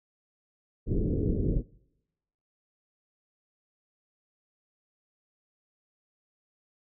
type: low-pass noise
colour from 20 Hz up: pink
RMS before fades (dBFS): -27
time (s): 0.86-1.63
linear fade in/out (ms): 50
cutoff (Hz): 460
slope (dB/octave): 48
effects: noise-tail reverb RT60 0.9 s tail -24 dB re dry